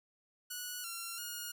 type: tone with pitch steps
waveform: 5% pulse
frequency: 1469 / 1368 / 1435 Hz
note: F#6 / F6 / F6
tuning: -13 / -36 / +47 cents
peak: -29 dBFS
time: 0.5-1.52 s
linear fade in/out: 10 ms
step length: 340 ms
effects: none

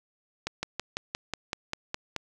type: slowing click train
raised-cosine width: 0.2 ms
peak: -13 dBFS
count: 10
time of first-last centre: 0.47-2.163 s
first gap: 160 ms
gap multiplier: 1.04
effects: none

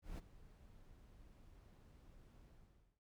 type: noise with ADSR envelope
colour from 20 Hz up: brown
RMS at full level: -45 dBFS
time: 0.02-3 s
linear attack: 160 ms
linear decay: 23 ms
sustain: -17 dB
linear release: 540 ms
effects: none

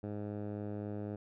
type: tone with low-pass filter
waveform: 10% pulse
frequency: 103.83 Hz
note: G#2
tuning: in tune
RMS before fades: -40 dBFS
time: 0.03-1.16 s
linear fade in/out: 5 ms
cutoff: 670 Hz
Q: 0.56
effects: none

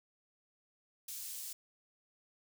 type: high-pass noise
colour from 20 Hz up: pink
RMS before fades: -44 dBFS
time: 1.08-1.53 s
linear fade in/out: 5 ms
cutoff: 6700 Hz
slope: 12 dB/octave
effects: none

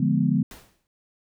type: chord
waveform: sine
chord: D diminished seventh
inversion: none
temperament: equal with one note detuned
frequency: 146.83 / 174.61 / 208.9 / 246.9 Hz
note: D3 / F3 / Ab3 / Cb4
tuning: 0 / 0 / +10 / 0 cents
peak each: -24 dBFS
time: 0-0.43 s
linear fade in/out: 5 ms
type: noise with exponential decay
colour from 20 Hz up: pink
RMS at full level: -40 dBFS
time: 0.51-0.87 s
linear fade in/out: 1 ms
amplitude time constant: 78 ms
effects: none

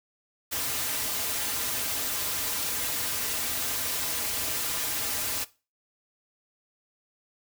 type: noise with comb filter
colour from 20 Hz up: white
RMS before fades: -30 dBFS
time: 0.51-5.45 s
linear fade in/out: 20 ms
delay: 5.4 ms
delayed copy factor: -0.65
effects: noise-tail reverb RT60 0.3 s tail -18 dB re dry

